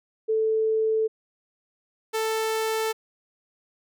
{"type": "tone pair in turn", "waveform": ["sine", "sawtooth"], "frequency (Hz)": [440, 441.8], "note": ["A4", "A4"], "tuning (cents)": [0, 7], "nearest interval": "unison", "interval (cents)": 7, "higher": "second", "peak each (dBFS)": -20, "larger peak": "neither", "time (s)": [[0.28, 1.08], [2.13, 2.93]], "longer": "neither", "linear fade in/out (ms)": 20, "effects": []}